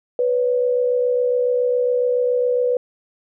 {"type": "tone pair together", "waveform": "sine", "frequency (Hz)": [493.9, 561.1], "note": ["B4", "C#5"], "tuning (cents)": [0, 21], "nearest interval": "major second", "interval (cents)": 221, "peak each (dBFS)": [-16, -25], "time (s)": [0.19, 2.77], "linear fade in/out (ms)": 2, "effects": []}